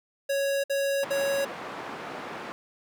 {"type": "tone bursts", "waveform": "square", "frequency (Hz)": 554.4, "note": "C#5", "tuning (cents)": 0, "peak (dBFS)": -25, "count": 3, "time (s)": [0.29, 1.452], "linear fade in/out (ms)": 10, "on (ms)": 350, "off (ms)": 56}
{"type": "band-pass noise", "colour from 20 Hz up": "white", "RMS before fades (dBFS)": -38, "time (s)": [1.03, 2.52], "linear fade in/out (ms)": 0, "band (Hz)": [190, 1300], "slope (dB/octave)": 12}
{"effects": []}